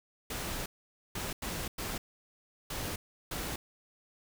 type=noise bursts at uneven times; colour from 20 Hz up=pink; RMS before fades=-37 dBFS; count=6; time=0.3-0.66 / 1.15-1.33 / 1.42-1.68 / 1.78-1.98 / 2.7-2.96 / 3.31-3.56 s; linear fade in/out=5 ms; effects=none